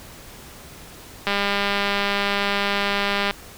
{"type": "click train", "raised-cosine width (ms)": 0.3, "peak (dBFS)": -6, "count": 411, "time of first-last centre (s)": [1.27, 3.31], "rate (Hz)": 201, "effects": ["pink hiss -42 dBFS RMS until 3.57 s"]}